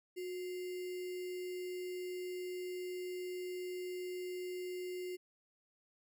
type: tone with sample-and-hold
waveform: sine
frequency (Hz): 363.7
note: F#4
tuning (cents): -30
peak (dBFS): -39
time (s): 0.16-5.17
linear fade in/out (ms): 20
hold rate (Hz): 2450
effects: none